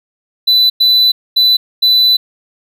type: tone bursts at uneven times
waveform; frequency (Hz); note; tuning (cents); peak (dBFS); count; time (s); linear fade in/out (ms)
triangle; 3992; B7; +18; -5; 4; 0.47-0.7 / 0.8-1.12 / 1.36-1.57 / 1.82-2.17; 10
effects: none